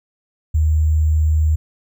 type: tone with sample-and-hold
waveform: sine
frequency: 77.78 Hz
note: D#2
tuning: in tune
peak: -12 dBFS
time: 0.54-1.56 s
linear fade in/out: 10 ms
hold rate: 7350 Hz
effects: none